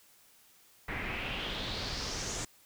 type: noise with low-pass filter sweep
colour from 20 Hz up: pink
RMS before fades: -37 dBFS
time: 0.88-2.45 s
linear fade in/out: 5 ms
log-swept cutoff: 2000 to 7300 Hz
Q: 3.8
effects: white hiss -62 dBFS RMS until 2.65 s